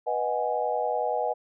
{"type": "chord", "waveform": "sine", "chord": "G# minor seventh", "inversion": "first", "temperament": "equal with one note detuned", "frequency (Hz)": [491.9, 622.3, 740, 830.6], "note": ["B4", "D#5", "F#5", "G#5"], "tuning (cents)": [-7, 0, 0, 0], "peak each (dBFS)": -30, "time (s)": [0.06, 1.34], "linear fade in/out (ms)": 20, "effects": []}